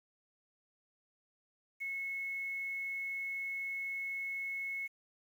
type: tone with quantisation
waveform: sine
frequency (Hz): 2188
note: C#7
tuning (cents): -23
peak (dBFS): -36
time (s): 1.8-4.88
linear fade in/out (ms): 20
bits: 10
effects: none